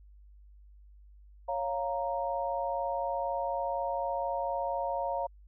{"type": "chord", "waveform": "sine", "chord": "Bb minor", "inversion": "first", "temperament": "equal", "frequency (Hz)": [554.4, 698.5, 932.3], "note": ["Db5", "F5", "Bb5"], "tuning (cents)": [0, 0, 0], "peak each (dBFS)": -34, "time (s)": [1.48, 5.27], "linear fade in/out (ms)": 10, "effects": ["added 50 Hz sine -52 dBFS peak until 5.47 s"]}